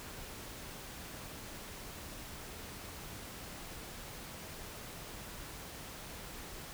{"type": "silence", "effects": ["pink hiss -47 dBFS RMS until 6.73 s"]}